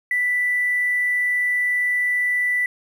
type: tone with hard clipping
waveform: triangle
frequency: 1977 Hz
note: B6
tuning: 1 cent sharp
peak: -18 dBFS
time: 0.11-2.66 s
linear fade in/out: 2 ms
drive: 3 dB
effects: none